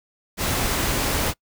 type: noise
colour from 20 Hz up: pink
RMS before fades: -23 dBFS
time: 0.37-1.34 s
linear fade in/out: 50 ms
effects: noise-tail reverb RT60 0.1 s tail -25 dB re dry